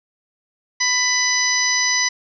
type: harmonic tone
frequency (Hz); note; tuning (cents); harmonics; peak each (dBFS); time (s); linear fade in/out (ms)
996; B5; +14; 1 / 2 / 3 / 4 / 5 / 6; -28 / -20 / -32 / -27 / -22 / -21; 0.8-2.09; 10
effects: none